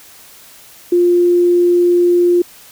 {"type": "tone", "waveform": "sine", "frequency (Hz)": 351.1, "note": "F4", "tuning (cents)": 9, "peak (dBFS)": -8, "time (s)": [0.92, 2.42], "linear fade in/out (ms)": 5, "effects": ["white hiss -41 dBFS RMS until 2.71 s"]}